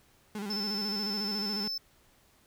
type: tone with vibrato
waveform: 35% pulse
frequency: 205.1 Hz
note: G#3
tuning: 21 cents flat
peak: -33 dBFS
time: 0.35-1.68 s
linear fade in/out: 2 ms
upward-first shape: square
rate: 14 Hz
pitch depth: 63 cents each way
type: tone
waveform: triangle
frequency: 5274 Hz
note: E8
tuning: in tune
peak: -31 dBFS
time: 0.5-1.78 s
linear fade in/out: 5 ms
effects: pink hiss -64 dBFS RMS until 2.46 s